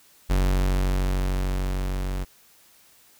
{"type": "tone with level ramp", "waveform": "45% pulse", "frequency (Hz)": 46.74, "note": "F#1", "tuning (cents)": 18, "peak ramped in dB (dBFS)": [-18, -26], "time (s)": [0.29, 2.25], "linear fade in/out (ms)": 20, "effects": ["white hiss -56 dBFS RMS until 3.19 s"]}